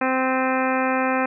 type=harmonic tone with a mistuned harmonic; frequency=260 Hz; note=C4; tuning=11 cents flat; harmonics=1 / 2 / 3 / 4 / 5 / 6 / 7 / 8 / 9 / 10; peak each=-24 / -25 / -26 / -28 / -29 / -30 / -31 / -35 / -32 / -37 dBFS; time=0.01-1.26 s; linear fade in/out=5 ms; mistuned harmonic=9; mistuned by=+53 cents; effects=none